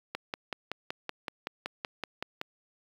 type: click train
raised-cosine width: 0.3 ms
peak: -17 dBFS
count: 13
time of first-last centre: 0.15-2.414 s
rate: 5.3 Hz
effects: high-pass 200 Hz 12 dB/octave + 8-bit